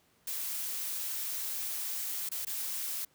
blue noise with dropouts, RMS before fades -36 dBFS, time 0.27-3.05 s, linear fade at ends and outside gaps 5 ms, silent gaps 2.291-2.315 / 2.45-2.468 s, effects pink hiss -68 dBFS RMS until 3.14 s + high-pass 80 Hz 12 dB/octave

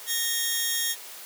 10% pulse tone pair together, 1850 / 3271 Hz, A#6 / G#7, -14 / -27 cents, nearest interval minor seventh, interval 987 cents, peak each -19 dBFS, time 0.06-0.96 s, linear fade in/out 50 ms, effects white hiss -42 dBFS RMS until 1.25 s + high-pass 400 Hz 12 dB/octave

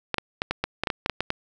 clicks, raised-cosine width 0.3 ms, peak -8 dBFS, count 12, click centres 0.143 / 0.183 / 0.419 / 0.51 / 0.64 / 0.836 / 0.872 / 0.902 / 1.061 / 1.097 / 1.206 / 1.304 s, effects none

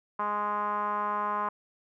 5% pulse tone with low-pass filter, 207.7 Hz, G#3, in tune, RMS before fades -30 dBFS, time 0.19-1.49 s, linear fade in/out 5 ms, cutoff 1100 Hz, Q 6.1, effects none

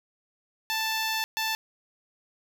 10% pulse tone bursts at uneven times, 882 Hz, A5, 4 cents sharp, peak -18 dBFS, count 2, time 0.7-1.24 / 1.37-1.55 s, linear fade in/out 0 ms, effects none

